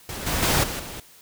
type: noise with level steps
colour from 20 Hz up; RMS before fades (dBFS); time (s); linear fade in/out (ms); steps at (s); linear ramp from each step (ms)
pink; -33 / -25 / -20 / -30 / -36; 0.09-1; 2; 0.26 / 0.42 / 0.63 / 0.79; 10
effects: white hiss -51 dBFS RMS until 1.21 s